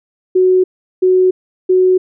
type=tone bursts; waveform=sine; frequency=370 Hz; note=F#4; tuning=in tune; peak=-7 dBFS; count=3; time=0.35-1.98 s; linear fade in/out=10 ms; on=290 ms; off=380 ms; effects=none